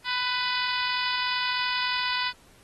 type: harmonic tone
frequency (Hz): 497.4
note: B4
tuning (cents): +12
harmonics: 2 / 3 / 4 / 5 / 6 / 7 / 8 / 9 / 10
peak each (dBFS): -31 / -33 / -34 / -35 / -36 / -36 / -37 / -38 / -38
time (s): 0.04-2.33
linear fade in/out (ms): 50
effects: pink hiss -57 dBFS RMS until 2.63 s + AAC 32 kbps